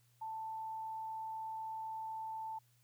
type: tone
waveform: sine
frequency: 884 Hz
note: A5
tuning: 8 cents sharp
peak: -40 dBFS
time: 0.21-2.59 s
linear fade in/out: 10 ms
effects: added 120 Hz sine -69 dBFS peak until 2.83 s + white hiss -74 dBFS RMS until 2.83 s